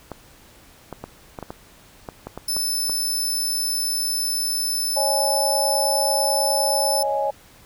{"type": "clicks", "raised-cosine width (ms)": 1, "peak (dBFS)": -17, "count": 11, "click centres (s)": [0.117, 0.927, 1.04, 1.388, 1.427, 1.505, 2.088, 2.27, 2.376, 2.566, 2.896]}
{"type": "tone", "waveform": "20% pulse", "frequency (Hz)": 5274, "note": "E8", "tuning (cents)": 0, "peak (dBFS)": -16, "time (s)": [2.48, 7.03], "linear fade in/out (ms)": 5}
{"type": "chord", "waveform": "sine", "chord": "C# suspended second", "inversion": "none", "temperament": "just", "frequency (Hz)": [554.4, 623.7, 831.5], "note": ["C#5", "D#5", "G#5"], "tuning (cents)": [0, 4, 2], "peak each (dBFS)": [-24, -26, -23], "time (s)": [4.96, 7.31], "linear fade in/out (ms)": 10}
{"effects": ["pink hiss -50 dBFS RMS until 7.65 s"]}